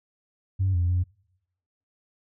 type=tone with pitch steps; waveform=sine; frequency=95.3 / 87.4 / 89.7 Hz; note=G2 / F2 / F2; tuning=-48 / +2 / +47 cents; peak=-19 dBFS; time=0.59-1.04 s; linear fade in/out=20 ms; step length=150 ms; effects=noise-tail reverb RT60 0.9 s tail -26 dB re dry + tanh soft clip ceiling -17 dBFS